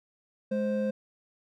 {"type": "tone pair together", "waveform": "triangle", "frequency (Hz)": [210.1, 523.3], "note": ["G#3", "C5"], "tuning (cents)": [20, 0], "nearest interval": "octave + major third", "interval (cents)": 1580, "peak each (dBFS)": -27, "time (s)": [0.51, 0.91], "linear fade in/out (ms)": 10, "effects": []}